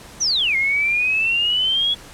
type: exponential two-way sweep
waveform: sine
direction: down then up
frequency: 6272 to 2115 to 3384 Hz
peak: -16 dBFS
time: 0.2-1.95 s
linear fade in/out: 20 ms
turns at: 0.56 s
effects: pink hiss -41 dBFS RMS until 2.13 s + low-pass 11000 Hz 12 dB/octave